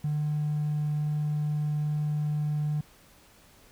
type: tone with hard clipping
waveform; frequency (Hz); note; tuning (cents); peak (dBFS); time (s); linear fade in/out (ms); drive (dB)
triangle; 149.8; D3; +35; -26; 0.04-2.81; 5; 4
effects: pink hiss -57 dBFS RMS until 3.71 s